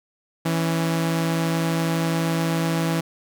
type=tone pair together; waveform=sawtooth; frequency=164.81 / 277.4 Hz; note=E3 / C#4; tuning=0 / +1 cents; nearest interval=major sixth; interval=901 cents; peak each=-17 / -25 dBFS; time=0.45-3.01 s; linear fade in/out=10 ms; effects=none